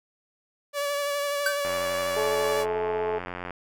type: tone with vibrato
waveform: sawtooth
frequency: 573 Hz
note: D5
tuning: 43 cents flat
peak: -22 dBFS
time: 0.73-2.66 s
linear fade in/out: 50 ms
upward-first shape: sine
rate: 12 Hz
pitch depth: 21 cents each way
type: tone with exponential decay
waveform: square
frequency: 1547 Hz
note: G6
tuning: 23 cents flat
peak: -20 dBFS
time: 1.46-1.62 s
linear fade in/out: 2 ms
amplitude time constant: 34 ms
type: click train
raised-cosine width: 0.5 ms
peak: -19 dBFS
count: 167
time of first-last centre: 1.65-3.507 s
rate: 89.4 Hz
type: harmonic tone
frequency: 215.5 Hz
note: A3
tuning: 36 cents flat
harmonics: 2 / 3 / 4 / 5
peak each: -26 / -35 / -33 / -45 dBFS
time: 2.16-3.19 s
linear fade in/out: 10 ms
effects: none